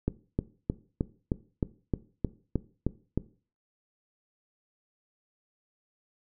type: click train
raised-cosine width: 3 ms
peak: -13 dBFS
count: 11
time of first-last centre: 0.08-3.176 s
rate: 3.23 Hz
effects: noise-tail reverb RT60 0.4 s tail -18 dB re dry